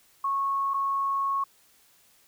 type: tone with dropouts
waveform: sine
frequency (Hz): 1100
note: C#6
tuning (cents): -14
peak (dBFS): -24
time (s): 0.24-1.44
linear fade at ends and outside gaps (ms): 5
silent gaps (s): 0.737-0.741
effects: white hiss -61 dBFS RMS until 2.27 s